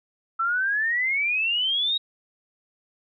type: exponential sweep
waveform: sine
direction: up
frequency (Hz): 1319 to 3819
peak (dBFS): -21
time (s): 0.39-1.98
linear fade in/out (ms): 10
effects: none